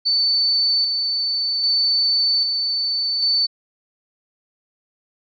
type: tone with tremolo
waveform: sine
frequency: 4514 Hz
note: C#8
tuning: 31 cents sharp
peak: -15 dBFS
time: 0.05-3.47 s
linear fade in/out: 20 ms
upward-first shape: square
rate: 0.63 Hz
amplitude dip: 35%
effects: none